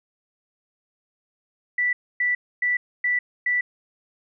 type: tone bursts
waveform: sine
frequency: 1968 Hz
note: B6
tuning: 7 cents flat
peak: -19 dBFS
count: 5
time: 1.78-3.61 s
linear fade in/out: 5 ms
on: 150 ms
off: 270 ms
effects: none